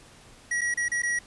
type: tone with dropouts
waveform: square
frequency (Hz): 1915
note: A#6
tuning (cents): +46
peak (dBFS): -25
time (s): 0.51-1.19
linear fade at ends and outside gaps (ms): 5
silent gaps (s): 0.61-0.615 / 0.741-0.773 / 0.884-0.916 / 1.021-1.032
effects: pink hiss -52 dBFS RMS until 1.26 s + resampled to 24000 Hz